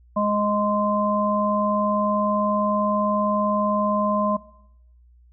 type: harmonic tone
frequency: 207.7 Hz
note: G#3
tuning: in tune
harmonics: 1 / 3 / 5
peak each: -23 / -23 / -23 dBFS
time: 0.16-4.37 s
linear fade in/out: 10 ms
effects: noise-tail reverb RT60 0.8 s tail -20 dB re dry + added 60 Hz sine -50 dBFS peak until 5.32 s